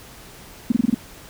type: tone bursts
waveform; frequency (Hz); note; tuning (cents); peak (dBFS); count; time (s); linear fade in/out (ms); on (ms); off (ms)
sine; 235.4; A#3; +17; -12; 6; 0.7-0.945; 5; 20; 25
effects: pink hiss -43 dBFS RMS until 1.29 s